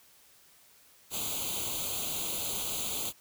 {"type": "noise with comb filter", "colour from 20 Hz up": "white", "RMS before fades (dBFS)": -34, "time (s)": [1.1, 3.13], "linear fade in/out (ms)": 50, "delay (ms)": 0.28, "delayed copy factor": 0.95, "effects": ["white hiss -60 dBFS RMS until 3.2 s"]}